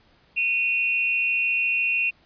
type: tone pair together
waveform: sine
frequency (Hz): 2487 / 2733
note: D#7 / F7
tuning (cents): -1 / -38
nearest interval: major second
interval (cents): 163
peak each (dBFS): -23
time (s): 0.36-2.11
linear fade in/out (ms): 20
effects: pink hiss -59 dBFS RMS until 2.25 s + resampled to 11025 Hz